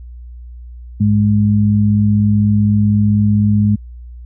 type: tone pair together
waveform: sine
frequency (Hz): 104.15 / 208.3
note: G#2 / G#3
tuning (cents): +5 / +5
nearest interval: octave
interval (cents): 1200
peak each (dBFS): -12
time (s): 1-3.76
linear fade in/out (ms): 10
effects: added 60 Hz sine -30 dBFS peak until 4.25 s